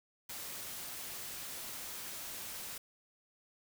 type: noise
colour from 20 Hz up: white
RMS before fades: -44 dBFS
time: 0.29-2.78 s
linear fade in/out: 5 ms
effects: none